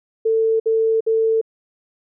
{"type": "tone bursts", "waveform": "sine", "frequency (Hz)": 446.5, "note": "A4", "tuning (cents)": 25, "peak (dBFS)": -14, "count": 3, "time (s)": [0.25, 1.414], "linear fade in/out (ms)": 10, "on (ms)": 350, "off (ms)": 57, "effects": []}